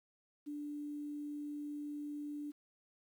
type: tone with quantisation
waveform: sine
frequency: 293.7 Hz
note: D4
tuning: in tune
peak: -40 dBFS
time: 0.46-2.52 s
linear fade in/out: 20 ms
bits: 11
effects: none